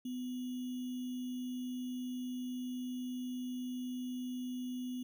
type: tone with sample-and-hold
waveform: sine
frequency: 250.9 Hz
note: B3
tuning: 28 cents sharp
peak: -37 dBFS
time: 0.05-5.03 s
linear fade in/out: 5 ms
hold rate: 3150 Hz
effects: none